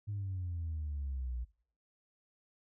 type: exponential sweep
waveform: sine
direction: down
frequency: 105.3 to 58.27 Hz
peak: -34 dBFS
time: 0.07-1.45 s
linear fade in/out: 20 ms
effects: noise-tail reverb RT60 0.5 s tail -21 dB re dry + tanh soft clip ceiling -32 dBFS